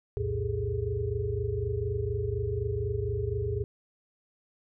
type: tone cluster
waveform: sine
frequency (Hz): 65.3 / 86.5 / 113.8 / 406.2 / 430.3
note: C2 / F2 / A#2 / G#4 / A4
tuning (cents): -3 / -16 / -41 / -38 / -39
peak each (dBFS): -37 / -34 / -32 / -33 / -37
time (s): 0.17-3.64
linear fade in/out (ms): 0
effects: none